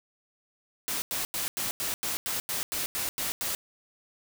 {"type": "noise bursts", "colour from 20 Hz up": "white", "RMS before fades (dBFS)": -31, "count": 12, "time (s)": [0.88, 3.55], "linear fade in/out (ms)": 0, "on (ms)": 140, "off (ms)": 90, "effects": []}